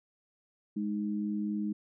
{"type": "tone pair together", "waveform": "sine", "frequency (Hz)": [207.7, 311.7], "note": ["G#3", "D#4"], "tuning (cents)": [0, 3], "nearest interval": "perfect fifth", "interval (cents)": 703, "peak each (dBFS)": [-31, -36], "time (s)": [0.76, 1.73], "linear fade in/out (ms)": 10, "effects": []}